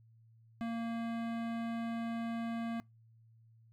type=tone with hard clipping; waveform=sine; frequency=230.4 Hz; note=A#3; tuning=20 cents flat; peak=-37 dBFS; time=0.61-2.8 s; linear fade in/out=0 ms; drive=18 dB; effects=noise-tail reverb RT60 0.2 s tail -24 dB re dry + added 113 Hz sine -60 dBFS peak until 3.72 s